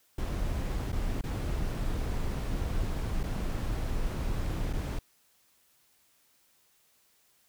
brown noise with dropouts, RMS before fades -31 dBFS, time 0.18-4.99 s, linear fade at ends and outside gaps 5 ms, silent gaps 0.92-0.927 / 1.212-1.237 / 3.232-3.236 / 4.73-4.733 s, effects white hiss -67 dBFS RMS until 7.48 s

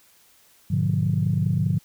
sine chord, G# diminished seventh, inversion none, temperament just, 103.83 / 124.59 / 149.51 / 179.41 Hz, G#2 / B2 / D3 / F3, 0 / +16 / +31 / +47 cents, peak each -24 / -27 / -23 / -25 dBFS, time 0.7-1.79 s, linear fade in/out 10 ms, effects tanh soft clip ceiling -10 dBFS + white hiss -57 dBFS RMS until 1.84 s

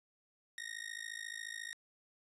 sawtooth tone with amplitude modulation, 1864.7 Hz, A#6, in tune, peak -35 dBFS, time 0.58-1.73 s, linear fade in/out 0 ms, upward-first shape sine, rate 54.2 Hz, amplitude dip 95%, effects resampled to 24000 Hz

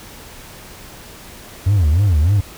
triangle tone with vibrato, 87.6 Hz, F2, 6 cents sharp, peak -8 dBFS, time 1.66-2.41 s, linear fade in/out 10 ms, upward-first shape sine, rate 3.3 Hz, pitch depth 300 cents each way, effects tanh soft clip ceiling -5 dBFS + pink hiss -38 dBFS RMS until 2.57 s

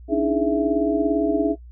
sine tone cluster, 283.2 / 300.5 / 320.9 / 417.3 / 664 Hz, C#4 / D4 / E4 / G#4 / E5, +37 / +40 / -46 / +8 / +12 cents, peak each -24 dBFS, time 0.08-1.56 s, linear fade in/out 50 ms, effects noise-tail reverb RT60 0.1 s tail -22 dB re dry + added 60 Hz sine -39 dBFS peak until 1.71 s

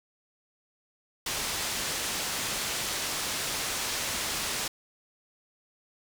white low-pass noise, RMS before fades -32 dBFS, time 1.26-4.68 s, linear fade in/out 5 ms, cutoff 7700 Hz, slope 12 dB/octave, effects none

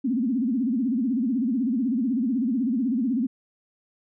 sine tone with vibrato, 246.3 Hz, B3, 5 cents flat, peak -21 dBFS, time 0.04-3.27 s, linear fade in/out 10 ms, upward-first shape sine, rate 16 Hz, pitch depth 210 cents each way, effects none

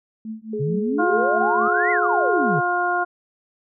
sine tone with tremolo, 220 Hz, A3, in tune, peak -26 dBFS, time 0.25-1.68 s, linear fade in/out 2 ms, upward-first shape triangle, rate 4.5 Hz, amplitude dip 100%
sine tone with pitch glide, 422.4 to 418.3 Hz, G#4 to G#4, +29 to +12 cents, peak -24 dBFS, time 0.53-2.59 s, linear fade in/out 5 ms, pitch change -17 cents, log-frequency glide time 1.12-2.48 s
sine exponential two-way sweep, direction up then down, 131.1 to 2093 to 131.1 Hz, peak -21 dBFS, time 0.59-2.61 s, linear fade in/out 20 ms, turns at 1.91 s
harmonic tone, 354.6 Hz, F4, 26 cents sharp, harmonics 1 / 2 / 3 / 4, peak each -27 / -22 / -26 / -23 dBFS, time 0.98-3.05 s, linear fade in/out 20 ms
effects none

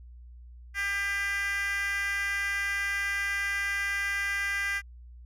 10% pulse tone with high-pass filter, 399.1 Hz, G4, 31 cents sharp, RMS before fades -30 dBFS, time 0.74-4.82 s, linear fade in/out 50 ms, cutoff 1800 Hz, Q 6.6, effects added 60 Hz sine -45 dBFS peak until 5.25 s + resampled to 32000 Hz

